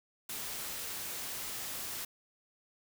white noise, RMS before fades -40 dBFS, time 0.29-2.05 s, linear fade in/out 5 ms, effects none

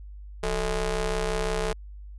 sawtooth ring-modulated tone, 203.1 Hz, G#3, 38 cents flat, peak -18 dBFS, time 0.43-1.73 s, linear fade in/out 5 ms, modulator 236 Hz, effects added 50 Hz sine -39 dBFS peak until 2.18 s + resampled to 24000 Hz

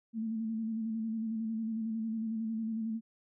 sine tone with vibrato, 222.8 Hz, A3, 22 cents sharp, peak -32 dBFS, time 0.13-3.01 s, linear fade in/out 50 ms, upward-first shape square, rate 11 Hz, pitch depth 31 cents each way, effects none

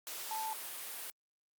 sine tone in noise, 880 Hz, A5, in tune, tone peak -36 dBFS, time 0.31-0.53 s, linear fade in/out 0 ms, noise white, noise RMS -43 dBFS, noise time 0.07-1.1 s, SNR +4 dB, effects high-pass 400 Hz 12 dB/octave + Opus 48 kbps

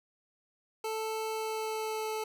25% pulse tone with pitch glide, 440 to 435.4 Hz, A4 to A4, 0 to -18 cents, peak -29 dBFS, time 0.84-2.24 s, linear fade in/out 5 ms, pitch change -18 cents, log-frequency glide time 1.32-2.11 s, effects none

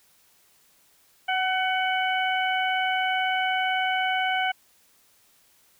harmonic tone with a mistuned harmonic, 747 Hz, F#5, 16 cents sharp, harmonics 1 / 2 / 3 / 4, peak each -25 / -28 / -30 / -31 dBFS, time 1.28-4.52 s, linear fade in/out 10 ms, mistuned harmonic 2, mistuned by +17 cents, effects white hiss -61 dBFS RMS until 5.79 s

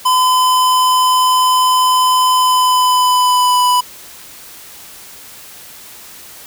square tone with pitch glide, 1015 to 992.4 Hz, B5 to B5, +47 to +8 cents, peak -10 dBFS, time 0.05-3.81 s, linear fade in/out 10 ms, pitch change -39 cents, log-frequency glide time 2.35-3.67 s, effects white hiss -36 dBFS RMS until 6.46 s

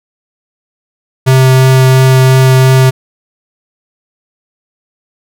square tone with vibrato, 130.81 Hz, C3, in tune, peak -4 dBFS, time 1.26-2.91 s, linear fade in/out 20 ms, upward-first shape triangle, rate 2.9 Hz, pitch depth 8 cents each way, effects none

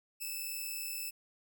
5% pulse tone pair together, 2596 / 2637 Hz, E7 / E7, -27 / 0 cents, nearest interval unison, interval 27 cents, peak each -33 / -30 dBFS, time 0.2-1.11 s, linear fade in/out 20 ms, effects none

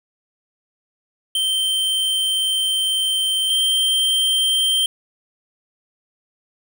square tone pair in turn, 3119 / 3141 Hz, G7 / G7, -9 / +3 cents, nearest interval unison, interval 12 cents, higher second, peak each -18 / -16 dBFS, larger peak second, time 1.35-3.5 / 3.5-4.86 s, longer first, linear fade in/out 2 ms, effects 8-bit

